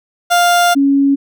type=tone pair in turn; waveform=30% pulse / sine; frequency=700 / 277.8 Hz; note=F5 / C#4; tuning=+4 / +4 cents; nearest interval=octave + major third; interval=1600 cents; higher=first; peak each=-6 / -8 dBFS; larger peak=first; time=0.3-0.75 / 0.75-1.16 s; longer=first; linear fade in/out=20 ms; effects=none